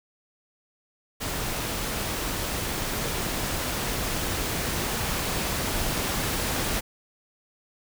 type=noise with level ramp; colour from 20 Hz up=pink; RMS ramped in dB=-30 to -27 dBFS; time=1.2-6.81 s; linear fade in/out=20 ms; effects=none